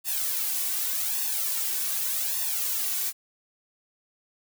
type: noise with flanger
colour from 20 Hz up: blue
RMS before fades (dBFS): -28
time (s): 0.04-3.13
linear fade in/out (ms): 50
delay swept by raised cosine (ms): 1.1 to 2.7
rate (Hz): 0.85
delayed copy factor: +0.85
effects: none